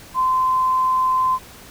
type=tone; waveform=sine; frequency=1032 Hz; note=C6; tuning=24 cents flat; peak=-15 dBFS; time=0.14-1.39 s; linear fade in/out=50 ms; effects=pink hiss -42 dBFS RMS until 1.7 s